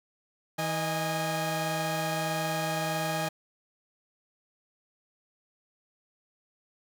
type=tone cluster; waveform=sawtooth; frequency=160.9 / 622 / 820 Hz; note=E3 / D#5 / G#5; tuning=-42 / -1 / -22 cents; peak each=-29 dBFS; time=0.58-3.29 s; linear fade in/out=10 ms; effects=none